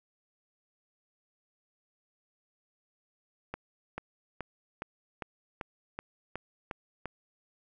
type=accelerating click train; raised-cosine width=0.5 ms; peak=-21 dBFS; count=10; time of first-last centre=3.54-7.057 s; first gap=440 ms; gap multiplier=0.97; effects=none